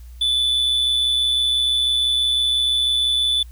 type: tone with amplitude modulation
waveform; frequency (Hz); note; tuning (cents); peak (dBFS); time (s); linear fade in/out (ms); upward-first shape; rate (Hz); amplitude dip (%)
triangle; 3485; A7; -17; -13; 0.21-3.43; 5; sine; 126; 40
effects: added 60 Hz sine -36 dBFS peak until 3.51 s + white hiss -56 dBFS RMS until 3.51 s